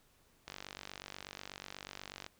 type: click train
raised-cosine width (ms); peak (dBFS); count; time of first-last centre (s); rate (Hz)
0.2; -26; 87; 0.48-2.264; 48.2
effects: pink hiss -69 dBFS RMS until 2.39 s